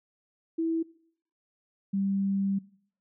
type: tone pair in turn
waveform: sine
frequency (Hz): 327.3 / 196.25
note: E4 / G3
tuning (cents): -12 / +2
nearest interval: major sixth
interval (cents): 886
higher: first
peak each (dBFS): -25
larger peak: neither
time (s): 0.58-0.83 / 1.93-2.59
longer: second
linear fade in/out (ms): 10
effects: noise-tail reverb RT60 0.6 s tail -21 dB re dry